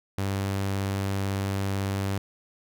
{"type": "tone", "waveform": "sawtooth", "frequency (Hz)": 98, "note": "G2", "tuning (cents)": 0, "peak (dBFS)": -22, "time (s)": [0.18, 2.18], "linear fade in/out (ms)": 0, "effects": []}